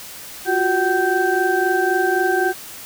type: tone cluster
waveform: sine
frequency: 351.8 / 375.6 / 758 / 1563 Hz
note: F4 / F#4 / F#5 / G6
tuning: +13 / +26 / +42 / -6 cents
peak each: -21 dBFS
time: 0.45-2.54 s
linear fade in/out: 50 ms
effects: white hiss -36 dBFS RMS until 2.85 s

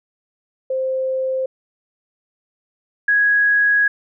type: tone pair in turn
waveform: sine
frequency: 523.3 / 1661.4 Hz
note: C5 / G#6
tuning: 0 / 0 cents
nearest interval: octave + minor sixth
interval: 2000 cents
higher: second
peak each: -18 / -12 dBFS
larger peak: second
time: 0.7-1.46 / 3.08-3.88 s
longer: second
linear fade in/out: 5 ms
effects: none

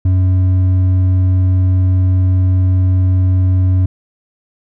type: tone with hard clipping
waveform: sine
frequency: 92.5 Hz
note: F#2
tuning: in tune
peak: -10 dBFS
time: 0.05-3.86 s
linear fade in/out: 5 ms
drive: 4 dB
effects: none

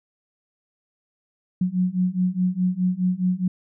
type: beating tone pair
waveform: sine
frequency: 180 / 184.8 Hz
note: F#3 / F#3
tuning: -47 / -2 cents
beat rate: 4.8 Hz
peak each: -23 / -22 dBFS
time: 1.61-3.48 s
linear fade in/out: 5 ms
effects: none

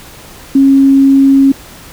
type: tone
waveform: sine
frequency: 272.6 Hz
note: C#4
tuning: 29 cents flat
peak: -3 dBFS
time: 0.55-1.52 s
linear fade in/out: 5 ms
effects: pink hiss -34 dBFS RMS until 1.92 s

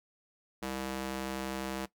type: tone with high-pass filter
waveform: square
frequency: 66 Hz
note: C2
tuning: 16 cents sharp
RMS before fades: -37 dBFS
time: 0.62-1.86 s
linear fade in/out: 10 ms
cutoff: 250 Hz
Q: 0.76
effects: noise-tail reverb RT60 0.1 s tail -17 dB re dry

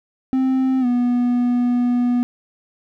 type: tone with pitch glide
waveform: triangle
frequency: 261.7 to 244.2 Hz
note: C4 to B3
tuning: 0 to -19 cents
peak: -13 dBFS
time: 0.33-2.23 s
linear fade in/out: 0 ms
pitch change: -119 cents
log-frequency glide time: 0.8-0.86 s
effects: none

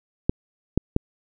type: clicks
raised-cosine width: 3 ms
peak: -5 dBFS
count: 3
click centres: 0.295 / 0.776 / 0.964 s
effects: none

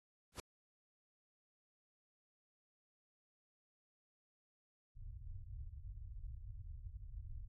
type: noise with exponential growth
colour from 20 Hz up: pink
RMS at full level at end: -42 dBFS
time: 0.32-0.4 s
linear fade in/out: 2 ms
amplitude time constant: 17 ms
type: low-pass noise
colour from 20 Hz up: pink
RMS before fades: -49 dBFS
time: 4.95-7.48 s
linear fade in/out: 20 ms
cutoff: 110 Hz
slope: 48 dB/octave
effects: AAC 32 kbps

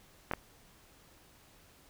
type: clicks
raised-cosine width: 0.5 ms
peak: -17 dBFS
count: 2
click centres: 0.313 / 0.336 s
effects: pink hiss -61 dBFS RMS until 1.89 s

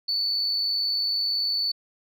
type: tone with amplitude modulation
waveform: sine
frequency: 4479 Hz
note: C#8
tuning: 17 cents sharp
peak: -19 dBFS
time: 0.08-1.72 s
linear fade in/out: 10 ms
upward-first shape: sine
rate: 100 Hz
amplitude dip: 55%
effects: tanh soft clip ceiling -18 dBFS

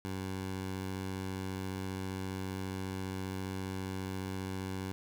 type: tone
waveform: 15% pulse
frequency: 94.8 Hz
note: F#2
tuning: 43 cents sharp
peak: -30 dBFS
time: 0.05-4.92 s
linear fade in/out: 0 ms
effects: none

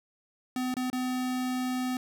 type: tone with dropouts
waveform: square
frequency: 253.6 Hz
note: B3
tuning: 46 cents sharp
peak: -29 dBFS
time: 0.56-1.97 s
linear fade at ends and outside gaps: 2 ms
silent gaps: 0.741-0.767 / 0.901-0.929 s
effects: none

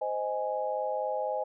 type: chord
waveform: sine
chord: Ab major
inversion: first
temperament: just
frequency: 519.1 / 623 / 830.6 Hz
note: C5 / Eb5 / Ab5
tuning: -14 / +2 / 0 cents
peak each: -33 dBFS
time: 0.01-1.44 s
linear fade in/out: 10 ms
effects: none

